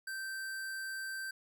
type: tone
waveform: square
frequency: 1559 Hz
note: G6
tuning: 10 cents flat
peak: -39 dBFS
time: 0.07-1.31 s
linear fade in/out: 5 ms
effects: none